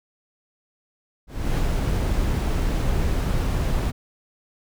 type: noise with ADSR envelope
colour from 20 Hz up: brown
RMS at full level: -20 dBFS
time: 1.27-3.92 s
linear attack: 310 ms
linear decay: 26 ms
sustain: -2 dB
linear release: 25 ms
effects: none